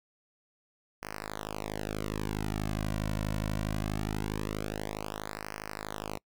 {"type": "tone with flanger", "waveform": "sawtooth", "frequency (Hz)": 52.3, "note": "G#1", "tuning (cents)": 13, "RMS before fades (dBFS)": -35, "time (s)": [1.02, 6.18], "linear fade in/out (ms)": 10, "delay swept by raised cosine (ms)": [0.27, 2.47], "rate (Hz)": 0.22, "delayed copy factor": -1, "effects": ["noise-tail reverb RT60 0.1 s tail -26 dB re dry"]}